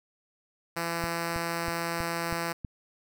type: tone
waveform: 5% pulse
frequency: 168.5 Hz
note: E3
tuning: 38 cents sharp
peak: -18 dBFS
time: 0.76-2.53 s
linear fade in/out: 10 ms
type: click train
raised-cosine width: 5 ms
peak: -23 dBFS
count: 6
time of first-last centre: 1.04-2.648 s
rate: 3.11 Hz
effects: none